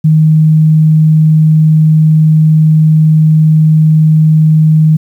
sine tone, 156.3 Hz, D#3, 8 cents sharp, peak -3 dBFS, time 0.04-4.97 s, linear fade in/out 10 ms, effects 7-bit

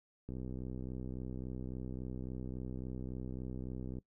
click train, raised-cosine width 3 ms, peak -30 dBFS, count 236, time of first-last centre 0.29-3.985 s, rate 63.6 Hz, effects noise-tail reverb RT60 0.1 s tail -20 dB re dry

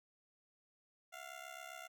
15% pulse ring-modulated tone, 696 Hz, F5, 6 cents flat, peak -39 dBFS, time 1.12-1.88 s, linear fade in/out 20 ms, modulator 33.8 Hz, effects none

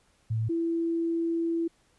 sine tone pair in turn, 111.4 / 333.2 Hz, A2 / E4, +22 / +19 cents, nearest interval octave + perfect fifth, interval 1897 cents, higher second, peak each -25 dBFS, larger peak neither, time 0.3-0.49 / 0.49-1.68 s, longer second, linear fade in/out 10 ms, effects pink hiss -66 dBFS RMS until 1.98 s + resampled to 24000 Hz

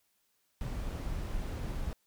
brown noise, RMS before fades -36 dBFS, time 0.61-1.93 s, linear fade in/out 0 ms, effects white hiss -75 dBFS RMS until 2.06 s

